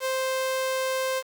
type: tone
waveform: sawtooth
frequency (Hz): 523.3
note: C5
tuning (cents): 0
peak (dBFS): -21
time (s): 0-1.23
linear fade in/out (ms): 50
effects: 8-bit

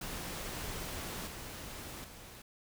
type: noise with level steps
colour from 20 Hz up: pink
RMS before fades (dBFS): -41 / -45 / -51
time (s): 0.01-2.42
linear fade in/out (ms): 5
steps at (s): 1.27 / 2.04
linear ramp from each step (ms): 5
effects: none

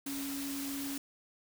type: tone in noise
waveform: sine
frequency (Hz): 277.2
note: C#4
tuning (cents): 0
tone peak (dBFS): -37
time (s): 0.06-0.98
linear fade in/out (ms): 5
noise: white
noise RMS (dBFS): -42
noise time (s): 0.06-0.98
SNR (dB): +2
effects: none

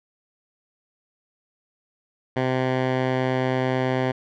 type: tone with low-pass filter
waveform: 10% pulse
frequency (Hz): 129.2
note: C3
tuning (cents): -21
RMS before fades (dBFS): -23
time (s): 2.36-4.12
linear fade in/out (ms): 10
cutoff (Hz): 2400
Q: 0.83
effects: none

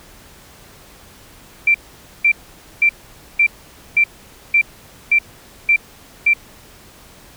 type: tone bursts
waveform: sine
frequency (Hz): 2352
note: D7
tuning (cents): +2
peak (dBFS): -9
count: 9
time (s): 1.67-6.336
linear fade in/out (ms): 5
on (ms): 74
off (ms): 500
effects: pink hiss -44 dBFS RMS until 7.36 s

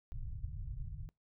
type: low-pass noise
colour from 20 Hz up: pink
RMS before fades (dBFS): -42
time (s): 0.12-1.09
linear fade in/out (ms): 0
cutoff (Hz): 140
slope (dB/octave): 48
effects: noise-tail reverb RT60 0.2 s tail -25 dB re dry

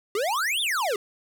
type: exponential two-way sweep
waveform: square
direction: up then down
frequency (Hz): 383.2 to 3729 to 383.2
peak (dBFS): -24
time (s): 0.15-0.96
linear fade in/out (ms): 2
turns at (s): 0.61
effects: none

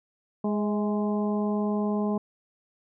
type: harmonic tone with a mistuned harmonic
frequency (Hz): 207.9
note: G#3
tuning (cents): +2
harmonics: 1 / 2 / 3 / 4 / 5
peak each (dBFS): -25 / -31 / -35 / -37 / -39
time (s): 0.44-2.18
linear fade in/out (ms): 5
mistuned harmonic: 3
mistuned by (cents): +37
effects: none

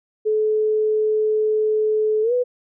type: tone with pitch glide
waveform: sine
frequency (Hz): 430.6 to 494.6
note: A4 to B4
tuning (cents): -37 to +3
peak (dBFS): -16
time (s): 0.25-2.44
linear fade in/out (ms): 20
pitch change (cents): +240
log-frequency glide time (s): 2.22-2.33
effects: none

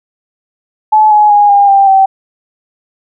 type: tone with pitch steps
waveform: sine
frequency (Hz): 860 / 841.8 / 824 / 806.6 / 789.5 / 772.8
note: A5 / G#5 / G#5 / G5 / G5 / G5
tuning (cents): -40 / +23 / -14 / +49 / +12 / -25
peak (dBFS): -3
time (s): 0.92-2.06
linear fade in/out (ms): 10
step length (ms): 190
effects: none

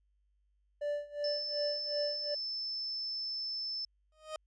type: tone with tremolo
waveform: triangle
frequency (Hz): 585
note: D5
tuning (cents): -7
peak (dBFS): -29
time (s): 0.81-2.35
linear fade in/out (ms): 10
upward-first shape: sine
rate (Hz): 2.7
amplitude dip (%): 90
type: tone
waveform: sine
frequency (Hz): 5274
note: E8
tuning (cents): 0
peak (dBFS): -35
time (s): 1.24-3.85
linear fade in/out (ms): 2
type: tone with exponential growth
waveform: 30% pulse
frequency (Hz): 622.3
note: D#5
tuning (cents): 0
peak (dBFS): -32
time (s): 4.12-4.36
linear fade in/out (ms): 2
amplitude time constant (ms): 51
effects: added 50 Hz sine -70 dBFS peak until 4.46 s + resampled to 22050 Hz

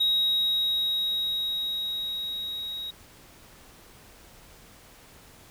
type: tone with level ramp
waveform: triangle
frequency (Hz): 3800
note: A#7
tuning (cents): +33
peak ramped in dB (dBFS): -18 to -31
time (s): 0-2.91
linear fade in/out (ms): 10
effects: tanh soft clip ceiling -15 dBFS + pink hiss -52 dBFS RMS until 5.5 s

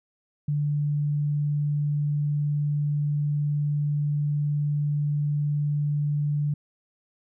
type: tone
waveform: sine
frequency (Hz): 146.83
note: D3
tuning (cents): 0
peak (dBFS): -22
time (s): 0.48-6.54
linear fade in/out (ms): 5
effects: none

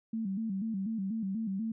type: tone with vibrato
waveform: sine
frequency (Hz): 207.7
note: G#3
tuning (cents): 0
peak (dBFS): -31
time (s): 0.13-1.72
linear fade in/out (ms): 5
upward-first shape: square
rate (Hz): 4.1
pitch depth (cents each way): 130
effects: none

